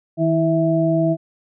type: tone cluster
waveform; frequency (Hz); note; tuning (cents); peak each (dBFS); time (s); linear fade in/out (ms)
sine; 160.1 / 326.3 / 656; D#3 / E4 / E5; +50 / -18 / -9; -19; 0.17-1.17; 50
effects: none